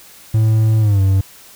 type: tone with pitch glide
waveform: triangle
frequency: 110 to 96.32 Hz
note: A2 to G2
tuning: 0 to -30 cents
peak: -8 dBFS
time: 0.34-1.21 s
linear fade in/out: 5 ms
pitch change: -230 cents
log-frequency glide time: 0.8-1.01 s
effects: white hiss -42 dBFS RMS until 1.55 s